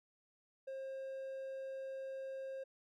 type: tone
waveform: triangle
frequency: 534 Hz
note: C5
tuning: 35 cents sharp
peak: -40 dBFS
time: 0.67-2.64 s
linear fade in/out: 10 ms
effects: none